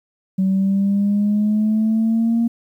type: exponential sweep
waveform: sine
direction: up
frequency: 189 to 233.7 Hz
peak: -13 dBFS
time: 0.38-2.48 s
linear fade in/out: 10 ms
effects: tanh soft clip ceiling -11 dBFS + 9-bit